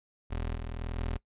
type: tone with level steps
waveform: 25% pulse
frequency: 40.85 Hz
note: E1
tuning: 15 cents flat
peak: -28 / -32 / -30 / -27 dBFS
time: 0.3-1.18 s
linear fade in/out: 20 ms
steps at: 0.55 / 0.81 / 0.97 s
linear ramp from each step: 2 ms
effects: noise-tail reverb RT60 0.1 s tail -20 dB re dry + resampled to 8000 Hz